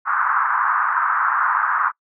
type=band-pass noise; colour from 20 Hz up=white; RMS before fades=-19 dBFS; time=0.05-1.92 s; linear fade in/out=50 ms; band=970 to 1500 Hz; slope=48 dB/octave; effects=noise-tail reverb RT60 0.1 s tail -25 dB re dry